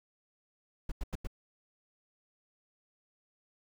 brown noise bursts, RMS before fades -34 dBFS, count 4, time 0.89-1.272 s, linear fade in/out 5 ms, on 28 ms, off 90 ms, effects none

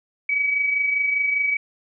sine tone pair together, 2275 / 2300 Hz, C#7 / D7, +44 / -37 cents, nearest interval unison, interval 19 cents, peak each -19 / -29 dBFS, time 0.29-1.57 s, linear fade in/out 5 ms, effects none

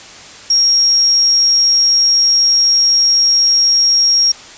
sine tone, 5588 Hz, F8, in tune, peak -8 dBFS, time 0.5-4.32 s, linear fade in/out 5 ms, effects white hiss -35 dBFS RMS until 4.57 s + resampled to 16000 Hz

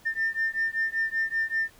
sine beating tone pair, 1796 / 1801.2 Hz, A6 / A6, +35 / +40 cents, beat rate 5.2 Hz, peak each -27 dBFS, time 0.05-1.7 s, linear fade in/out 20 ms, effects tanh soft clip ceiling -19 dBFS + pink hiss -56 dBFS RMS until 1.79 s

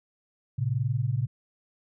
sine tone pair together, 112.5 / 133.79 Hz, A2 / C3, +39 / +39 cents, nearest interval minor third, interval 300 cents, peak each -27 dBFS, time 0.58-1.27 s, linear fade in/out 10 ms, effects none

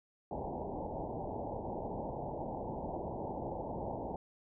white low-pass noise, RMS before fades -40 dBFS, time 0.31-4.16 s, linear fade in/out 2 ms, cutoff 910 Hz, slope 96 dB/octave, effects none

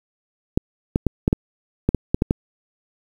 clicks, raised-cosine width 3 ms, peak -3 dBFS, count 10, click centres 0.575 / 0.959 / 1.067 / 1.279 / 1.329 / 1.89 / 1.947 / 2.145 / 2.221 / 2.309 s, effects 7-bit

